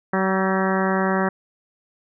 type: harmonic tone with a mistuned harmonic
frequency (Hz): 190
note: F#3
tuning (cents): +46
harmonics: 1 / 2 / 3 / 4 / 5 / 6 / 7 / 8 / 9 / 10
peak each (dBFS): -22 / -25 / -27 / -28 / -29 / -30 / -30 / -31 / -32 / -32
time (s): 0.13-1.29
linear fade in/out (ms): 5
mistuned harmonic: 8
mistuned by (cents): +45
effects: none